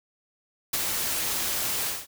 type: noise with ADSR envelope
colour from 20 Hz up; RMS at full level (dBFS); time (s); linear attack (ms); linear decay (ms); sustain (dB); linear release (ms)
white; -25; 0.73-2.07; 8; 29; -3; 210
effects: none